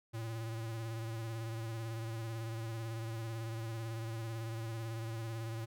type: tone with vibrato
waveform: square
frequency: 113.3 Hz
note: A#2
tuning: 49 cents flat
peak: -39 dBFS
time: 0.13-5.66 s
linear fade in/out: 20 ms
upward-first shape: sine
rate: 18 Hz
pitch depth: 40 cents each way
effects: none